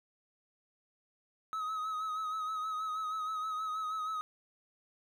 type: tone with vibrato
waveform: triangle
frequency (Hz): 1274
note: D#6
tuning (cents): +41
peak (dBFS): -32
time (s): 1.53-4.21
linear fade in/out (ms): 0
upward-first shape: triangle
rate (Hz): 6.3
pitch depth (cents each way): 49
effects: none